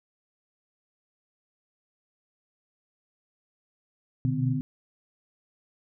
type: tone cluster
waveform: sine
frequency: 123.5 / 128.1 / 150.1 / 255.3 Hz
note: B2 / C3 / D3 / C4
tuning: 0 / -36 / +38 / -42 cents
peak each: -29 dBFS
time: 4.25-4.61 s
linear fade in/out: 0 ms
effects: none